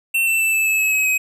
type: tone with pitch steps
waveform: square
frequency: 2700 / 2675 / 2651 / 2626 / 2602 / 2578 / 2554 / 2531 Hz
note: E7 / E7 / E7 / E7 / E7 / E7 / D#7 / D#7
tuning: +41 / +25 / +9 / -7 / -23 / -39 / +45 / +29 cents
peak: -16 dBFS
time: 0.14-1.18 s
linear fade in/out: 10 ms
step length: 130 ms
effects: none